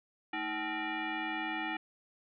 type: tone with frequency modulation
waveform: sine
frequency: 759 Hz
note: F#5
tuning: 44 cents sharp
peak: -33 dBFS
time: 0.33-1.77 s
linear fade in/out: 5 ms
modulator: 538 Hz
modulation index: 3.5
effects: none